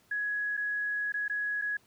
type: tone with dropouts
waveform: sine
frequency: 1674 Hz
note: G#6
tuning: 13 cents sharp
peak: -29 dBFS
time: 0.11-1.77 s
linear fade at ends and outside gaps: 5 ms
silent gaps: 0.569-0.574 / 1.122-1.14 / 1.281-1.297 / 1.615-1.62 s
effects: pink hiss -65 dBFS RMS until 1.86 s + high-pass 80 Hz 12 dB/octave